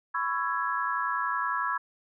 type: chord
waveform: sine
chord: C# minor seventh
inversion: third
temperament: just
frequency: 997.9 / 1108.7 / 1330.5 / 1663.1 Hz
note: B5 / C#6 / E6 / G#6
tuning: +18 / 0 / +16 / +2 cents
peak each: -32 dBFS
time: 0.14-1.78 s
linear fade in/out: 10 ms
effects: none